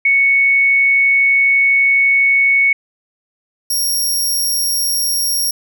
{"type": "tone pair in turn", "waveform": ["sine", "15% pulse"], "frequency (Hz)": [2217, 5586], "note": ["C#7", "F8"], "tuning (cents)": [0, -1], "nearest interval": "octave + major third", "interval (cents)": 1599, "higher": "second", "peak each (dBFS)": -9, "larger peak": "neither", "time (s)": [[0.05, 2.73], [3.7, 5.51]], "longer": "first", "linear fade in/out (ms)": 5, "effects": []}